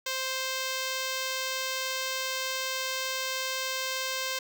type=tone; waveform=5% pulse; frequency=523.3 Hz; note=C5; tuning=in tune; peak=-18 dBFS; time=0.06-4.39 s; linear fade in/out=5 ms; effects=none